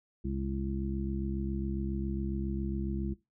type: harmonic tone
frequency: 67.3 Hz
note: C2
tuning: 49 cents sharp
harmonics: 1 / 2 / 3 / 4 / 5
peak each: -35 / -39 / -36 / -48 / -39 dBFS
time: 0.24-3.14 s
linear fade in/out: 10 ms
effects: noise-tail reverb RT60 0.2 s tail -18 dB re dry